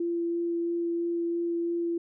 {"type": "tone with vibrato", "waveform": "sine", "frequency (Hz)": 340.6, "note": "F4", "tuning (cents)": -43, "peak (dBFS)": -26, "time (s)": [0, 1.98], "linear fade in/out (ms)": 5, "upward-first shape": "sine", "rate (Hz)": 3, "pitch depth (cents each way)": 8, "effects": []}